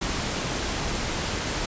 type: noise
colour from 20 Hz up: pink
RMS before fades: -28 dBFS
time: 0.01-1.66 s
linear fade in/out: 10 ms
effects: resampled to 16000 Hz